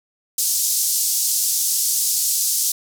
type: band-pass noise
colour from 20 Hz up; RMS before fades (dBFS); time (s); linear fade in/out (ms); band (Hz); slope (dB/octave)
pink; -20; 0.38-2.72; 5; 5400 to 15000; 24
effects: none